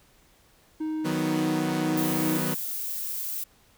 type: tone with pitch glide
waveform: triangle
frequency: 312.4 to 314.2 Hz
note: D#4 to D#4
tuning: +7 to +17 cents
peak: -25 dBFS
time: 0.8-2.38 s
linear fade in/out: 10 ms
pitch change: +10 cents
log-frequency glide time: 1.33-2.27 s
type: chord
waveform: sawtooth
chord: B major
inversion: first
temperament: equal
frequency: 155.56 / 185 / 246.9 Hz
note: D#3 / F#3 / B3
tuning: 0 / 0 / 0 cents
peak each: -27 dBFS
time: 1.04-2.55 s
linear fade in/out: 20 ms
type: noise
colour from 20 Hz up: violet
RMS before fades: -32 dBFS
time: 1.97-3.44 s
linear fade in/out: 5 ms
effects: pink hiss -60 dBFS RMS until 3.77 s